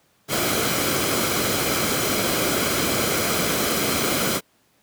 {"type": "noise with comb filter", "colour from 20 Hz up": "pink", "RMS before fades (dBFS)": -22, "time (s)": [0.28, 4.41], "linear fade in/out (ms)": 50, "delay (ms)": 1.1, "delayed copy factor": -0.5, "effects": ["pink hiss -62 dBFS RMS until 4.82 s", "high-pass 100 Hz 12 dB/octave"]}